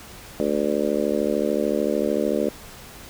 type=harmonic tone; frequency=73.42 Hz; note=D2; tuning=in tune; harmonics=3 / 4 / 5 / 6 / 7 / 8; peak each=-27 / -27 / -27 / -27 / -27 / -27 dBFS; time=0.4-2.49 s; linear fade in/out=0 ms; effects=pink hiss -42 dBFS RMS until 3.09 s